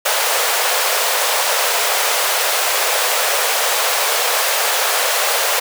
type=high-pass noise; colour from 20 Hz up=pink; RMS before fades=-17 dBFS; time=0.05-5.6 s; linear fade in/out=10 ms; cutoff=470 Hz; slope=48 dB/octave; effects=none